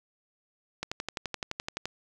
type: click train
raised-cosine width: 0.2 ms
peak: -15 dBFS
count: 13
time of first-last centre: 0.83-1.856 s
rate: 11.7 Hz
effects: none